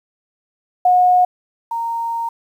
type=tone pair in turn; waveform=sine; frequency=725 / 925 Hz; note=F#5 / A#5; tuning=-35 / -14 cents; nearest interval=major third; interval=421 cents; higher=second; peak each=-9 / -19 dBFS; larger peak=first; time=0.85-1.25 / 1.71-2.29 s; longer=second; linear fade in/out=5 ms; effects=8-bit